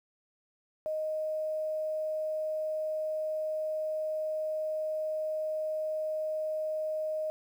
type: tone with quantisation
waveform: sine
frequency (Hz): 622.3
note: D#5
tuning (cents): 0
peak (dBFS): -30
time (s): 0.86-7.3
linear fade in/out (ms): 0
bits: 10
effects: none